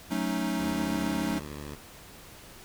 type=chord; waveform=square; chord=D# half-diminished seventh; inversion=first; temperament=equal; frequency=185 / 220 / 277.2 / 311.1 Hz; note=F#3 / A3 / C#4 / D#4; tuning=0 / 0 / 0 / 0 cents; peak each=-34 dBFS; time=0.1-1.4 s; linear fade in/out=20 ms
type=tone with pitch glide; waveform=10% pulse; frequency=76 to 73.24 Hz; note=D#2 to D2; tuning=-40 to -4 cents; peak=-30 dBFS; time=0.59-1.75 s; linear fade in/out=5 ms; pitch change=-64 cents; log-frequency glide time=1.29-1.51 s
effects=pink hiss -49 dBFS RMS until 2.64 s